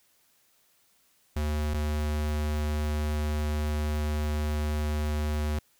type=tone pair in turn; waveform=square; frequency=75.3 / 75.3 Hz; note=D2 / D2; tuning=+44 / +44 cents; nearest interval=unison; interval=0 cents; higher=neither; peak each=-27 / -27 dBFS; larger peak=neither; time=1.36-1.74 / 1.74-5.59 s; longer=second; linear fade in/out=5 ms; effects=white hiss -66 dBFS RMS until 5.79 s